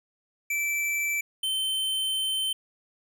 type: tone pair in turn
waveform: square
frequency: 2326 / 3089 Hz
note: D7 / G7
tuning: -17 / -26 cents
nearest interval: perfect fourth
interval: 491 cents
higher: second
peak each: -26 dBFS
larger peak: neither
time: 0.5-1.21 / 1.43-2.53 s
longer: second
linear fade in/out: 5 ms
effects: none